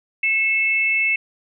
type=tone pair together; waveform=sine; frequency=2181 / 2637 Hz; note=C#7 / E7; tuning=-29 / 0 cents; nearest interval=minor third; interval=329 cents; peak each=-19 dBFS; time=0.23-1.16 s; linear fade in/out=5 ms; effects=none